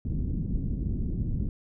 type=low-pass noise; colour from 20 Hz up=pink; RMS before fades=-29 dBFS; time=0.05-1.49 s; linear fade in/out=2 ms; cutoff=260 Hz; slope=24 dB/octave; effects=none